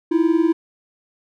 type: tone pair together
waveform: triangle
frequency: 319 / 339.4 Hz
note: D#4 / F4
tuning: +43 / -49 cents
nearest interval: minor second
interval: 108 cents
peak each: -15 dBFS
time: 0.11-0.53 s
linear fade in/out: 10 ms
effects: none